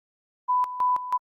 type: tone with tremolo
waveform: sine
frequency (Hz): 997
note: B5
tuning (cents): +16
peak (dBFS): -19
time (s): 0.48-1.18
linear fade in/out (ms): 20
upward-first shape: square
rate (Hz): 3.1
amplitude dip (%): 75
effects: Opus 32 kbps